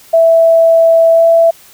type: tone with pitch glide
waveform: sine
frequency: 659.3 to 664.7 Hz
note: E5 to E5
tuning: 0 to +14 cents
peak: -4 dBFS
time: 0.13-1.51 s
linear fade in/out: 10 ms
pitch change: +14 cents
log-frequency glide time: 1.11-1.26 s
effects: white hiss -41 dBFS RMS until 1.73 s